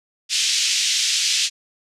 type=band-pass noise; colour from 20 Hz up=white; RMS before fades=-20 dBFS; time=0.29-1.5 s; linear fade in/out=50 ms; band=2500 to 6600 Hz; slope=24 dB/octave; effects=low-pass 12000 Hz 12 dB/octave